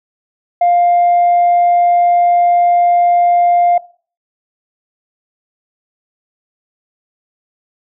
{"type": "tone", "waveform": "sine", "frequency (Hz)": 701, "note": "F5", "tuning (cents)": 6, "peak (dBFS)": -6, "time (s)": [0.61, 3.78], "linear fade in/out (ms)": 5, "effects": ["noise-tail reverb RT60 0.4 s tail -20 dB re dry", "tanh soft clip ceiling -5 dBFS"]}